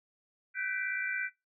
sine chord, G major seventh, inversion third, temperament equal with one note detuned, 1510.2 / 1568 / 1975.5 / 2349 Hz, F#6 / G6 / B6 / D7, +35 / 0 / 0 / 0 cents, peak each -35 / -40 / -39 / -39 dBFS, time 0.54-1.3 s, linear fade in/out 50 ms, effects noise-tail reverb RT60 0.2 s tail -17 dB re dry

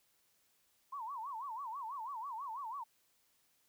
sine tone with vibrato, 1000 Hz, B5, 21 cents sharp, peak -40 dBFS, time 0.92-2.84 s, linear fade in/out 10 ms, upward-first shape sine, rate 6.1 Hz, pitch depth 240 cents each way, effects white hiss -74 dBFS RMS until 3.68 s

